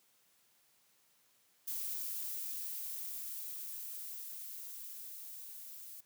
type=noise with level ramp; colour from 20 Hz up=violet; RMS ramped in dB=-39 to -50 dBFS; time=1.67-6.01 s; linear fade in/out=10 ms; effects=white hiss -71 dBFS RMS until 6.05 s + high-pass 100 Hz 12 dB/octave